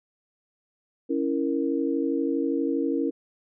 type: chord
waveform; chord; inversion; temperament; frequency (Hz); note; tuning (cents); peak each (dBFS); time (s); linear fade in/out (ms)
sine; A# diminished; first; equal; 277.2 / 329.6 / 466.2; C#4 / E4 / A#4; 0 / 0 / 0; -26 / -27 / -29; 1.09-3.11; 20
effects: none